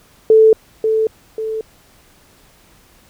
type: tone with echo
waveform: sine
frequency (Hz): 440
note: A4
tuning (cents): 0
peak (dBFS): -5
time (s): 0.3-0.53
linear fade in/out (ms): 2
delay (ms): 540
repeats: 2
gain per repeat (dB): -7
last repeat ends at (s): 1.61
effects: pink hiss -50 dBFS RMS until 3.09 s